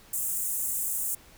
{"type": "high-pass noise", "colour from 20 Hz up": "pink", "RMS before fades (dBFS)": -30, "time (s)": [0.13, 1.15], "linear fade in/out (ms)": 5, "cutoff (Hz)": 7400, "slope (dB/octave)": 48, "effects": ["pink hiss -54 dBFS RMS until 1.37 s"]}